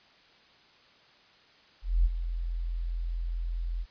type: tone with ADSR envelope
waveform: sine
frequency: 42.45 Hz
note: F1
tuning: 48 cents flat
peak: -18 dBFS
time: 1.82-3.86 s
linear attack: 230 ms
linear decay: 31 ms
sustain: -11 dB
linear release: 50 ms
effects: white hiss -59 dBFS RMS until 3.9 s + resampled to 11025 Hz